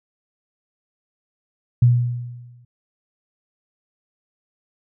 sine tone with exponential decay, 121.3 Hz, B2, 31 cents flat, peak -8 dBFS, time 1.82-2.65 s, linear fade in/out 5 ms, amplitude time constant 180 ms, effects none

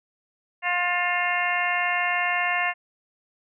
harmonic tone with a mistuned harmonic, 354.5 Hz, F4, 26 cents sharp, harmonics 2 / 3 / 4 / 5 / 6 / 7 / 8, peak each -28 / -30 / -36 / -27 / -27 / -37 / -30 dBFS, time 0.62-2.74 s, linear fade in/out 50 ms, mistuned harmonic 8, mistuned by -47 cents, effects none

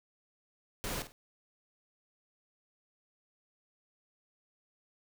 pink noise with echo, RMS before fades -37 dBFS, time 0.84-1.02 s, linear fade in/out 0 ms, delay 50 ms, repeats 2, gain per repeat -11 dB, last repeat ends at 1.12 s, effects none

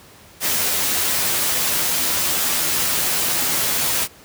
white noise with comb filter, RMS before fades -20 dBFS, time 0.4-4.08 s, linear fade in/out 50 ms, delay 12 ms, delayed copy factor +0.55, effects pink hiss -46 dBFS RMS until 4.24 s + high-pass 60 Hz 12 dB/octave

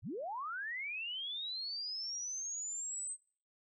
sine linear sweep, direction up, 65 to 8330 Hz, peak -38 dBFS, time 0.02-3.17 s, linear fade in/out 50 ms, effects noise-tail reverb RT60 0.5 s tail -24 dB re dry

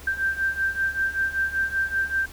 sine beating tone pair, 1568 / 1573.2 Hz, G6 / G6, 0 / +6 cents, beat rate 5.2 Hz, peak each -27 / -24 dBFS, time 0.07-2.26 s, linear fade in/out 5 ms, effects added 70 Hz sine -42 dBFS peak until 2.32 s + pink hiss -45 dBFS RMS until 2.32 s

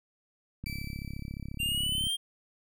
click train, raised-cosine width 5 ms, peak -26 dBFS, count 50, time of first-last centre 0.64-2.069 s, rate 34.3 Hz
30% pulse tone with exponential decay, 2319 Hz, D7, 22 cents flat, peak -35 dBFS, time 0.66-1.95 s, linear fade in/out 1 ms, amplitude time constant 280 ms
square exponential sweep, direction up, 2767 to 3219 Hz, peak -29 dBFS, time 1.59-2.17 s, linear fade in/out 20 ms
effects none

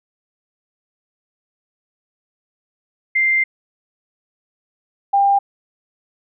sine tone pair in turn, 2093 / 797.5 Hz, C7 / G5, 0 / +30 cents, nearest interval octave + perfect fourth, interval 1670 cents, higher first, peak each -13 / -11 dBFS, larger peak second, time 3.15-3.44 / 5.13-5.39 s, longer first, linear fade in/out 10 ms, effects none

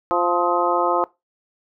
harmonic tone with a mistuned harmonic, 174.61 Hz, F3, in tune, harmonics 2 / 3 / 4 / 5 / 6 / 7, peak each -24 / -24 / -24 / -24 / -24 / -24 dBFS, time 0.11-1.04 s, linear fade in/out 0 ms, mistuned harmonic 7, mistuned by +53 cents, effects noise-tail reverb RT60 0.2 s tail -20 dB re dry

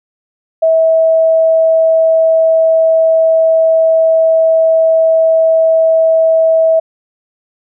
sine tone, 648 Hz, E5, 30 cents flat, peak -6 dBFS, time 0.62-6.8 s, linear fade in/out 10 ms, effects none

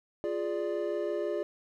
triangle chord, D diminished, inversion first, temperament equal, 349.2 / 415.3 / 587.3 Hz, F4 / Ab4 / D5, 0 / 0 / 0 cents, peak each -32 dBFS, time 0.24-1.43 s, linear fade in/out 0 ms, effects none

